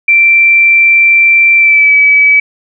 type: tone with pitch glide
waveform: sine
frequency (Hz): 2349 to 2289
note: D7 to D7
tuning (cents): 0 to -45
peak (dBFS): -3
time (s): 0.08-2.4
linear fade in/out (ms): 5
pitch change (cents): -45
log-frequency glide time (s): 1.56-1.94
effects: none